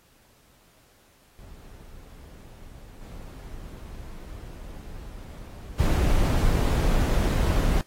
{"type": "noise with level steps", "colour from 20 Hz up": "brown", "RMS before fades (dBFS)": [-45, -40, -21], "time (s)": [1.39, 7.81], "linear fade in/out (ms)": 0, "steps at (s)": [3.01, 5.78], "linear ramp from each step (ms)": 20, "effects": ["pink hiss -60 dBFS RMS until 7.86 s", "AAC 48 kbps"]}